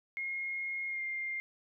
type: tone with pitch glide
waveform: sine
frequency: 2148 to 2111 Hz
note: C7 to C7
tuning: +45 to +15 cents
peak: -34 dBFS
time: 0.17-1.4 s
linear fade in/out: 0 ms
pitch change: -30 cents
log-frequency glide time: 0.87-1.02 s
effects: none